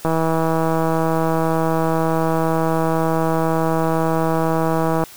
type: click train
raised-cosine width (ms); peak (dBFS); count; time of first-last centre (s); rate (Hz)
1; -6; 809; 0.05-5.038; 162
effects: white hiss -41 dBFS RMS until 5.16 s